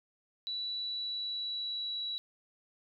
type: tone with pitch glide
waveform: sine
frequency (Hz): 3944 to 3912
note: B7 to B7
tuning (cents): -3 to -17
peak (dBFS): -34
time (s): 0.47-2.18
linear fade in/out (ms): 0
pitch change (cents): -14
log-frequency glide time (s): 0.8-2.06
effects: none